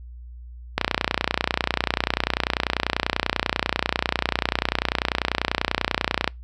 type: click train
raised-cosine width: 0.3 ms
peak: -3 dBFS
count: 167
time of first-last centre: 0.78-6.277 s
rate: 30.2 Hz
effects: noise-tail reverb RT60 0.2 s tail -26 dB re dry + added 60 Hz sine -37 dBFS peak until 6.43 s